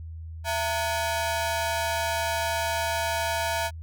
sawtooth ring-modulated tone, 792 Hz, G5, 18 cents sharp, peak -18 dBFS, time 0.44-3.71 s, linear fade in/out 50 ms, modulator 123 Hz, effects added 81 Hz sine -35 dBFS peak until 3.82 s + MP3 96 kbps

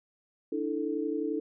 sine chord, D suspended second, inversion none, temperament equal with one note detuned, 293.7 / 325.1 / 440 Hz, D4 / E4 / A4, 0 / -24 / 0 cents, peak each -33 dBFS, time 0.52-1.4 s, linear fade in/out 5 ms, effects none

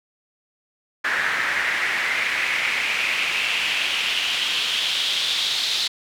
pink noise with band-pass filter sweep, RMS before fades -23 dBFS, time 1.04-5.88 s, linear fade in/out 10 ms, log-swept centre 1700 to 3900 Hz, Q 3.7, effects none

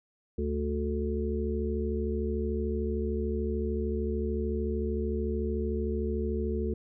harmonic tone, 73.42 Hz, D2, in tune, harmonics 1 / 3 / 5 / 6, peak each -31 / -34 / -34 / -35 dBFS, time 0.38-6.74 s, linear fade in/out 5 ms, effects none

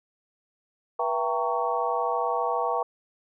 sine tone cluster, 485.3 / 670 / 782 / 917 / 1117 Hz, B4 / E5 / G5 / A#5 / C#6, -30 / +28 / -4 / -29 / +13 cents, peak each -30 dBFS, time 0.99-2.83 s, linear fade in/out 5 ms, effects none

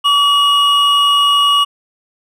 triangle tone pair together, 1142.4 / 2892 Hz, D6 / F#7, -48 / -40 cents, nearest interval octave + major third, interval 1608 cents, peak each -10 dBFS, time 0.04-1.65 s, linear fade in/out 20 ms, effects none

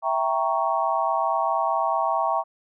sine chord, E diminished seventh, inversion none, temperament equal, 659.3 / 784 / 932.3 / 1108.7 Hz, E5 / G5 / Bb5 / Db6, 0 / 0 / 0 / 0 cents, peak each -26 dBFS, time 0.02-2.44 s, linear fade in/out 50 ms, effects none

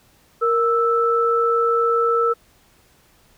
sine tone pair together, 466.2 / 1318.5 Hz, A#4 / E6, 0 / 0 cents, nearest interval octave + tritone, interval 1800 cents, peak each -18 dBFS, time 0.41-2.34 s, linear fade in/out 20 ms, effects pink hiss -56 dBFS RMS until 3.37 s

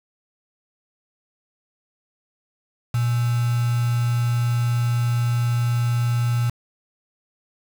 sine tone with quantisation, 119.6 Hz, A#2, 45 cents sharp, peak -18 dBFS, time 2.94-6.5 s, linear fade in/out 5 ms, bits 5, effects none

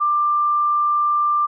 sine tone, 1186 Hz, D6, 17 cents sharp, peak -15 dBFS, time 0-1.47 s, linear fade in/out 20 ms, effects none

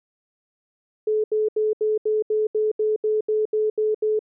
sine tone bursts, 430 Hz, A4, 40 cents flat, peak -18 dBFS, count 13, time 1.07-4.192 s, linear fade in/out 5 ms, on 170 ms, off 76 ms, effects none

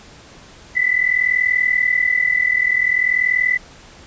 sine tone pair together, 1975.5 / 2016 Hz, B6 / B6, 0 / +35 cents, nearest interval unison, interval 35 cents, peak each -17 dBFS, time 0.75-3.58 s, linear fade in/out 20 ms, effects pink hiss -43 dBFS RMS until 4.06 s + resampled to 16000 Hz

